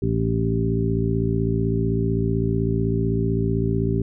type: harmonic tone with a mistuned harmonic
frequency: 55.8 Hz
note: A1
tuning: 25 cents sharp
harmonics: 1 / 2 / 3 / 4 / 5 / 7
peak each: -29 / -23 / -25 / -29 / -28 / -26 dBFS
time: 0.02-4.02 s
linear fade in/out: 5 ms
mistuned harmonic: 1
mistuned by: -25 cents
effects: none